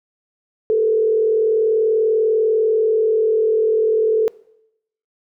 sine tone with frequency modulation, 440 Hz, A4, in tune, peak -13 dBFS, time 0.7-4.28 s, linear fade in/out 0 ms, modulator 40.3 Hz, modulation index 0.57, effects noise-tail reverb RT60 0.8 s tail -22 dB re dry

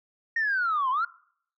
sine linear two-way sweep, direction down then up, 1864.7 to 994 to 1436 Hz, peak -22 dBFS, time 0.36-1.05 s, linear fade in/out 5 ms, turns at 0.9 s, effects noise-tail reverb RT60 0.6 s tail -22 dB re dry + tanh soft clip ceiling -19 dBFS

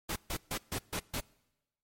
pink noise bursts, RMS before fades -35 dBFS, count 6, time 0.09-1.204 s, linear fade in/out 5 ms, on 69 ms, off 140 ms, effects noise-tail reverb RT60 1.0 s tail -24 dB re dry + MP3 64 kbps

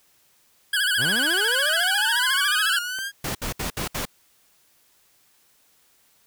25% pulse tone with vibrato, 1568 Hz, G6, in tune, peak -16 dBFS, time 0.73-2.79 s, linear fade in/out 5 ms, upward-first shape sine, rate 14 Hz, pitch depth 120 cents each way
sawtooth linear sweep, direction up, 91.3 to 1644 Hz, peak -24 dBFS, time 0.97-3.12 s, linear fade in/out 50 ms
click, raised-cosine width 0.5 ms, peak -25 dBFS, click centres 2.988 s
pink noise bursts, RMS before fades -28 dBFS, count 5, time 3.24-4.054 s, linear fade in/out 5 ms, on 110 ms, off 66 ms
effects white hiss -61 dBFS RMS until 6.26 s

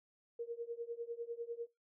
sine tone with tremolo, 468.3 Hz, A#4, 8 cents sharp, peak -36 dBFS, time 0.39-1.67 s, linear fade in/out 5 ms, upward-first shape triangle, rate 10 Hz, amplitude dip 95%, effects noise-tail reverb RT60 0.2 s tail -20 dB re dry

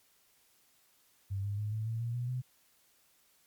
sine tone with pitch steps, 98 / 101.63 / 105.4 / 109.3 / 113.36 / 117.56 / 121.91 / 126.43 Hz, G2 / G#2 / G#2 / A2 / A#2 / A#2 / B2 / B2, 0 / -37 / +26 / -11 / -48 / +15 / -22 / +41 cents, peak -32 dBFS, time 1.3-2.42 s, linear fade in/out 20 ms, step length 140 ms, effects white hiss -68 dBFS RMS until 3.46 s + MP3 96 kbps

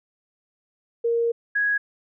sine tone pair in turn, 466.2 / 1661.3 Hz, A#4 / G#6, 0 / 0 cents, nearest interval octave + minor seventh, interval 2200 cents, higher second, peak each -19 dBFS, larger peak neither, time 1.04-1.32 / 1.55-1.78 s, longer first, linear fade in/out 10 ms, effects none

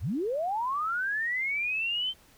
sine linear sweep, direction up, 51.9 to 3131 Hz, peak -27 dBFS, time 0-2.14 s, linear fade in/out 50 ms, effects pink hiss -59 dBFS RMS until 2.37 s

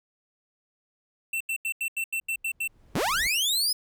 square tone bursts, 2688 Hz, E7, 33 cents sharp, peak -27 dBFS, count 9, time 1.33-2.677 s, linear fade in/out 5 ms, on 75 ms, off 84 ms
brown noise with exponential growth, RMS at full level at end -39 dBFS, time 2.21-3.27 s, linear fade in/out 2 ms, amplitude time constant 230 ms
sawtooth linear sweep, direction up, 87.31 to 5150 Hz, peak -20 dBFS, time 2.95-3.73 s, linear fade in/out 5 ms
effects none

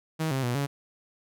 sawtooth tone with pitch steps, 158.9 / 133.4 / 121.8 / 140.9 Hz, D#3 / C3 / B2 / C#3, +37 / +34 / -24 / +29 cents, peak -22 dBFS, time 0.19-0.67 s, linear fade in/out 20 ms, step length 120 ms, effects none

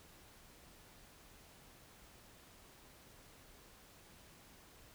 silence, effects pink hiss -61 dBFS RMS until 4.94 s

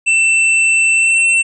square tone with pitch glide, 2675 to 2698 Hz, E7 to E7, +25 to +40 cents, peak -10 dBFS, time 0.06-1.43 s, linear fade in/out 20 ms, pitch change +15 cents, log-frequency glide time 0.94-1.2 s, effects resampled to 24000 Hz

